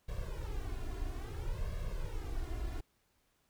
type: noise with flanger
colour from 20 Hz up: brown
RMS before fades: -38 dBFS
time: 0.08-2.81 s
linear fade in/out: 10 ms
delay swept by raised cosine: 1.8 to 2.9 ms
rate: 0.59 Hz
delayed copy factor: +1
effects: pink hiss -75 dBFS RMS until 3.49 s